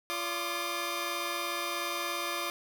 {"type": "tone cluster", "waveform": "15% pulse", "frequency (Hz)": [344.2, 575, 1054, 1207], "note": ["F4", "D5", "C6", "D6"], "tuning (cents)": [-25, -37, 12, 47], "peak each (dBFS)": [-32, -32, -34, -29], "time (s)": [0.1, 2.5], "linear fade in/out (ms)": 0, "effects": []}